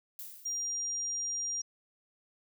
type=noise with exponential decay; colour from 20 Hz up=violet; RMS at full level=-41 dBFS; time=0.19-0.88 s; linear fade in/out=1 ms; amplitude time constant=150 ms
type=tone; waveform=sine; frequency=5700 Hz; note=F8; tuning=34 cents sharp; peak=-32 dBFS; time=0.45-1.62 s; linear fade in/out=10 ms
effects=none